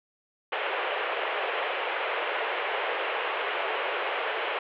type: band-pass noise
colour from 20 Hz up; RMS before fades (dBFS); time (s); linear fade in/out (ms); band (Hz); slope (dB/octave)
pink; -30; 0.52-4.59; 5; 410 to 3100; 48
effects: none